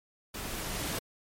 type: noise with level ramp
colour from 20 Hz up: pink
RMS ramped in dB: -39 to -33 dBFS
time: 0.34-0.99 s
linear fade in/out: 5 ms
effects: MP3 64 kbps